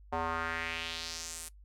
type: tone with band-pass filter sweep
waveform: square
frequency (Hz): 82.41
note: E2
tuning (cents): 0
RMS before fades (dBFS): -37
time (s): 0.12-1.49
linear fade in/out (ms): 10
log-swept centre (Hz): 810 to 10000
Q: 2.3
effects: noise-tail reverb RT60 0.1 s tail -19 dB re dry + added 50 Hz sine -52 dBFS peak until 1.64 s